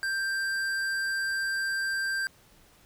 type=tone with hard clipping; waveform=sine; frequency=1577 Hz; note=G6; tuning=10 cents sharp; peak=-29 dBFS; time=0.03-2.27 s; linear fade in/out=0 ms; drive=12 dB; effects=pink hiss -59 dBFS RMS until 2.85 s